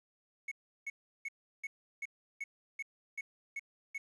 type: tone bursts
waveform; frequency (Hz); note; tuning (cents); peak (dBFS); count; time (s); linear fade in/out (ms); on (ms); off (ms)
triangle; 2203; C#7; -11; -35; 10; 0.48-3.98; 5; 35; 350
effects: resampled to 24000 Hz + 11-bit